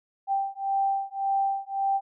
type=beating tone pair; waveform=sine; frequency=784 / 785.8 Hz; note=G5 / G5; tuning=0 / +4 cents; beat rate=1.8 Hz; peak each=-27 dBFS; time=0.27-2.01 s; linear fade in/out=50 ms; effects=none